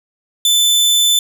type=tone; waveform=sawtooth; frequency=3520 Hz; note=A7; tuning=in tune; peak=-7 dBFS; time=0.45-1.19 s; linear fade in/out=2 ms; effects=none